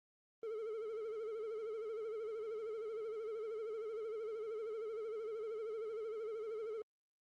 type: tone with vibrato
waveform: triangle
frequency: 440 Hz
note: A4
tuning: in tune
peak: -38 dBFS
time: 0.43-6.82 s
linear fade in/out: 2 ms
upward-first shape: sine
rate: 13 Hz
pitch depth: 82 cents each way
effects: Opus 24 kbps

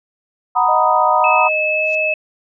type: chord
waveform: sine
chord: B major seventh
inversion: second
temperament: equal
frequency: 740 / 932.3 / 987.8 / 1244.5 Hz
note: F#5 / A#5 / B5 / D#6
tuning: 0 / 0 / 0 / 0 cents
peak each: -17 dBFS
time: 0.55-1.49 s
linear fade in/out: 20 ms
type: tone with vibrato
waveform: sine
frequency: 620 Hz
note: D#5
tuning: 6 cents flat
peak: -19 dBFS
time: 0.68-2.14 s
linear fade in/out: 10 ms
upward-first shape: sine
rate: 1.8 Hz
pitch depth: 11 cents each way
type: tone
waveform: sine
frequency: 2600 Hz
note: E7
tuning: 24 cents flat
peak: -16 dBFS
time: 1.24-2.14 s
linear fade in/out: 2 ms
type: noise with exponential growth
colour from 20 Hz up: blue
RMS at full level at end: -33 dBFS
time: 1.73-1.95 s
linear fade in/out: 0 ms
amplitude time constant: 46 ms
effects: resampled to 16000 Hz

